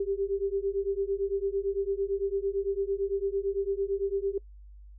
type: beating tone pair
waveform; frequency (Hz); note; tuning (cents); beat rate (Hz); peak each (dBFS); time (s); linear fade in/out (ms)
sine; 390 / 398.9; G4 / G4; -9 / +30; 8.9; -30; 0-4.38; 5
effects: noise-tail reverb RT60 0.1 s tail -22 dB re dry + added 50 Hz sine -46 dBFS peak until 4.98 s